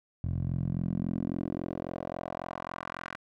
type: tone with band-pass filter sweep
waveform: 10% pulse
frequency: 43.65 Hz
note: F1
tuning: in tune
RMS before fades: -34 dBFS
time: 0.24-3.16 s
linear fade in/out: 0 ms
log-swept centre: 97 to 1600 Hz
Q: 1.9
effects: none